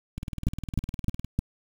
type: two click trains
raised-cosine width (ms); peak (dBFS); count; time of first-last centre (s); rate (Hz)
5; -11 / -21; 4 / 22; 0.47-1.39 / 0.18-1.246; 3.26 / 19.7
effects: 7-bit